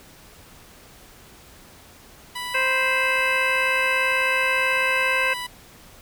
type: tone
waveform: 15% pulse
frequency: 987.8 Hz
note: B5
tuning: in tune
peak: -22 dBFS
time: 2.35-5.47 s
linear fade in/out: 10 ms
type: harmonic tone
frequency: 523 Hz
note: C5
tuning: 1 cent flat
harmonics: 1 / 2 / 3 / 4 / 5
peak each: -28 / -28 / -25 / -26 / -23 dBFS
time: 2.54-5.34 s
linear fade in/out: 10 ms
effects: pink hiss -48 dBFS RMS until 6.01 s